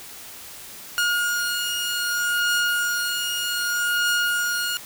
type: beating tone pair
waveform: sawtooth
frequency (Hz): 1430 / 1430.64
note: F6 / F6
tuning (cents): +41 / +41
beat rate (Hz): 0.64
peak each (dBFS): -19 / -24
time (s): 0.98-4.77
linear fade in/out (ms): 0
effects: white hiss -40 dBFS RMS until 4.85 s